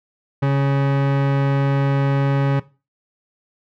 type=tone; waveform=40% pulse; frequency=138.59 Hz; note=C#3; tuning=in tune; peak=-14 dBFS; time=0.42-2.6 s; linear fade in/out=10 ms; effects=noise-tail reverb RT60 0.3 s tail -18 dB re dry + low-pass 2000 Hz 12 dB/octave